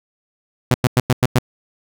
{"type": "tone bursts", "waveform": "sawtooth", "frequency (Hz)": 125.4, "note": "B2", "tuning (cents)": 27, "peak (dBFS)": -7, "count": 6, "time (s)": [0.71, 1.387], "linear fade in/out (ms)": 2, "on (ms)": 32, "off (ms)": 97, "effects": []}